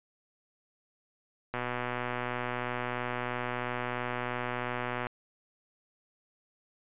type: click train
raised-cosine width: 0.5 ms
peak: -18 dBFS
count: 435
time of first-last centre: 1.54-5.068 s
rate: 123 Hz
effects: resampled to 8000 Hz